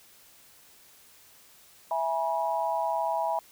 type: chord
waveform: sine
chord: E major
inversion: none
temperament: equal with one note detuned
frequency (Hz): 659.3 / 830.6 / 968.6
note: E5 / G#5 / B5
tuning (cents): 0 / 0 / -34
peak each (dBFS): -30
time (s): 1.91-3.39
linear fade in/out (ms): 2
effects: white hiss -56 dBFS RMS until 3.51 s